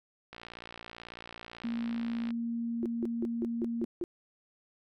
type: click train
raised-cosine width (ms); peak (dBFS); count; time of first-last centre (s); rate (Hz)
0.3; -28; 116; 0.33-2.306; 58.2
type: tone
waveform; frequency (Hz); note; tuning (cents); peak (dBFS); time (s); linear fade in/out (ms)
sine; 233.1; A#3; 0; -31; 1.64-3.85; 5
type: tone bursts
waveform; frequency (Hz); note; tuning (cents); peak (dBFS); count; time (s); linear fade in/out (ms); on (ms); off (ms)
sine; 349.2; F4; 0; -30; 7; 2.83-4.039; 0; 27; 170
effects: none